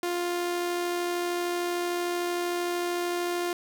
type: tone with amplitude modulation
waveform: sawtooth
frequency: 350.6 Hz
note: F4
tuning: 7 cents sharp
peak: -22 dBFS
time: 0.03-3.53 s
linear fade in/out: 2 ms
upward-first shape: sine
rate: 73.2 Hz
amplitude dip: 25%
effects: none